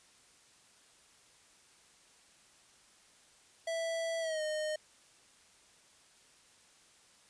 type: tone with pitch glide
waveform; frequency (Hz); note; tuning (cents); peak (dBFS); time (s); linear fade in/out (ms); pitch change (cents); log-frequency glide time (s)
square; 659.3 to 615.1; E5 to D#5; 0 to -20; -34; 3.67-4.76; 5; -120; 4.2-4.42
effects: white hiss -63 dBFS RMS until 7.29 s + resampled to 22050 Hz